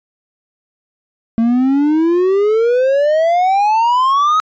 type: exponential sweep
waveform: triangle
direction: up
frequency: 224.2 to 1281 Hz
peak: -8 dBFS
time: 1.38-4.4 s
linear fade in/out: 0 ms
effects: resampled to 16000 Hz